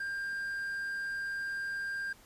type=tone; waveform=triangle; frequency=1596 Hz; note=G6; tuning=31 cents sharp; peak=-32 dBFS; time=0-2.13 s; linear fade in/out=5 ms; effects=pink hiss -59 dBFS RMS until 2.25 s + resampled to 32000 Hz